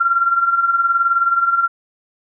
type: tone with tremolo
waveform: sine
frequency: 1374 Hz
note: F6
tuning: 29 cents flat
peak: -10 dBFS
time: 0-1.68 s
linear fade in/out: 10 ms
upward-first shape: sine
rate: 19 Hz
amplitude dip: 65%
effects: none